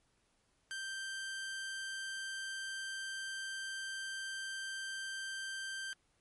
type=tone; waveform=sawtooth; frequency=1568 Hz; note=G6; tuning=in tune; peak=-36 dBFS; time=0.71-5.93 s; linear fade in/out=0 ms; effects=pink hiss -75 dBFS RMS until 6.2 s + MP3 48 kbps